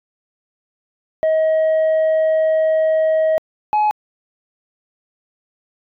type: tone pair in turn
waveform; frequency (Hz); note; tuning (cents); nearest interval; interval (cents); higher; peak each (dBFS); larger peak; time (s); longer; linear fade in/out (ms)
sine; 634 / 846.3; D#5 / G#5; +32 / +32; perfect fourth; 500; second; -10; neither; 1.23-3.38 / 3.73-3.91; first; 0
effects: tanh soft clip ceiling -12 dBFS